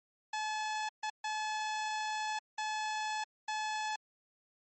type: tone bursts at uneven times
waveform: sawtooth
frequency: 859 Hz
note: A5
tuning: 42 cents flat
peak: -30 dBFS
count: 5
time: 0.33-0.89 / 1.03-1.1 / 1.24-2.39 / 2.58-3.24 / 3.48-3.96 s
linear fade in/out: 5 ms
effects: MP3 32 kbps